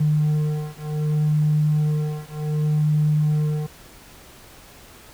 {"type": "beating tone pair", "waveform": "triangle", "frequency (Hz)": [151.2, 151.86], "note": ["D#3", "D#3"], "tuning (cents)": [-49, -42], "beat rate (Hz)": 0.66, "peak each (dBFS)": -18, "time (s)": [0, 3.67], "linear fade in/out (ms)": 10, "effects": ["tanh soft clip ceiling -13 dBFS", "pink hiss -46 dBFS RMS until 5.13 s"]}